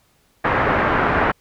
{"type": "low-pass noise", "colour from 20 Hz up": "white", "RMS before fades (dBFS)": -18, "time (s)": [0.44, 1.32], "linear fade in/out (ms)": 10, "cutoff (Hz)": 1700, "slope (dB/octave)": 24, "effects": ["pink hiss -60 dBFS RMS until 1.4 s"]}